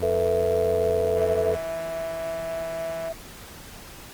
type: tone with vibrato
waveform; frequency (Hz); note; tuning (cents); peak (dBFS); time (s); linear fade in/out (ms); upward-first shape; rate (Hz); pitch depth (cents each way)
sawtooth; 87.31; F2; 0; -28; 0-1.57; 5; sine; 16; 63
type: chord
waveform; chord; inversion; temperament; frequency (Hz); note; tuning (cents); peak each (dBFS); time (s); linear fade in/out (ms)
sine; A suspended second; none; equal; 440 / 493.9 / 659.3; A4 / B4 / E5; 0 / 0 / 0; -23 / -25 / -25; 0.02-1.55; 10
type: tone with pitch glide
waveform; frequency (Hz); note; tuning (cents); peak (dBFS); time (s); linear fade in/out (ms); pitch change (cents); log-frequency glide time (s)
sine; 647 to 656.4; E5 to E5; -32 to -8; -28; 1.17-3.13; 10; +24; 1.39-1.74
type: click train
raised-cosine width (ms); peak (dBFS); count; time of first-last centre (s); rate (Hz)
0.5; -25; 317; 1.17-3.085; 165
effects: pink hiss -43 dBFS RMS until 4.13 s + Opus 32 kbps